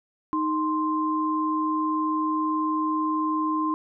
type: tone pair together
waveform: sine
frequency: 311.1 / 1046.4 Hz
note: D#4 / C6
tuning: 0 / 0 cents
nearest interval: octave + major sixth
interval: 2100 cents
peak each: -25 dBFS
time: 0.33-3.74 s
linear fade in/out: 0 ms
effects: none